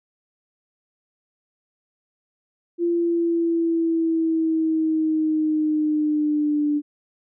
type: exponential sweep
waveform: sine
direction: down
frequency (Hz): 344.1 to 293.7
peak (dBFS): -18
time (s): 2.78-6.82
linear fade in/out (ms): 50
effects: none